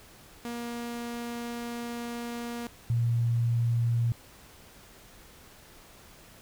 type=tone pair in turn; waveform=sawtooth / sine; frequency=237 / 117.61 Hz; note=A#3 / A#2; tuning=+29 / +16 cents; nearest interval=octave; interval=1213 cents; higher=first; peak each=-30 / -23 dBFS; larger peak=second; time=0.45-2.67 / 2.9-4.12 s; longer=first; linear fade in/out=0 ms; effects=pink hiss -53 dBFS RMS until 6.41 s